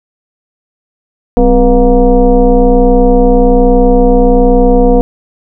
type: tone with frequency modulation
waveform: sine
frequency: 257.6 Hz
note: C4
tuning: 27 cents flat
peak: -3 dBFS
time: 1.37-5.01 s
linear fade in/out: 0 ms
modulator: 227 Hz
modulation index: 1.6
effects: none